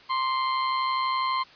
40% pulse tone with amplitude modulation, 1046.5 Hz, C6, in tune, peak -21 dBFS, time 0.09-1.44 s, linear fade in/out 20 ms, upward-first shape sine, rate 132 Hz, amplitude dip 40%, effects white hiss -51 dBFS RMS until 1.55 s + resampled to 11025 Hz

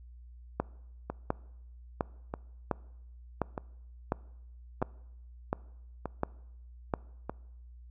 two click trains, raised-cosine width 1 ms, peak -14 / -20 dBFS, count 10 / 6, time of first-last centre 0.6-6.938 / 1.1-7.296 s, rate 1.42 / 0.807 Hz, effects noise-tail reverb RT60 0.9 s tail -23 dB re dry + added 60 Hz sine -48 dBFS peak until 7.9 s

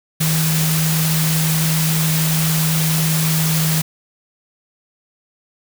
sine tone in noise, 159 Hz, D#3, 38 cents sharp, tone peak -16 dBFS, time 0.2-3.82 s, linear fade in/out 10 ms, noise white, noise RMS -21 dBFS, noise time 0.2-3.82 s, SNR +2 dB, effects none

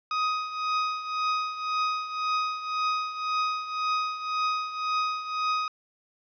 40% pulse tone with tremolo, 1254 Hz, D#6, 13 cents sharp, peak -22 dBFS, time 0.11-5.68 s, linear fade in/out 2 ms, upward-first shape triangle, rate 1.9 Hz, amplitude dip 75%, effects resampled to 11025 Hz + 10-bit

